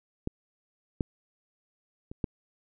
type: clicks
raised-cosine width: 3 ms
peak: -17 / -14 / -27 / -15 dBFS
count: 4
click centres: 0.274 / 1.008 / 2.115 / 2.242 s
effects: none